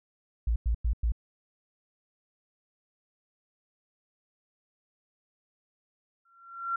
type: tone bursts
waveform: sine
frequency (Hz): 57.1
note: A#1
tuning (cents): -35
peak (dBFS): -23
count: 4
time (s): 0.47-1.121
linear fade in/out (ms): 5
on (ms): 90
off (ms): 97
type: tone with exponential growth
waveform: sine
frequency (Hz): 1368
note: F6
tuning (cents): -36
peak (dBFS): -25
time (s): 6.25-6.76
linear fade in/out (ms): 5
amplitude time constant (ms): 110
effects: none